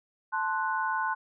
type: chord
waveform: sine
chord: F# diminished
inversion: first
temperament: equal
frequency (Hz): 880 / 1046.5 / 1480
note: A5 / C6 / F#6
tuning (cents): 0 / 0 / 0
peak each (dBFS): -31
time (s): 0.32-1.15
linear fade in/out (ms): 20
effects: none